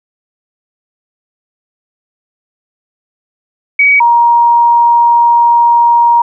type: tone pair in turn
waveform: sine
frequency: 2264 / 943.1 Hz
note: C#7 / A#5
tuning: +36 / +20 cents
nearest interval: octave + minor third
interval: 1516 cents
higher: first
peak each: -4 dBFS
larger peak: neither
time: 3.79-4 / 4-6.22 s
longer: second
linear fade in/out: 5 ms
effects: none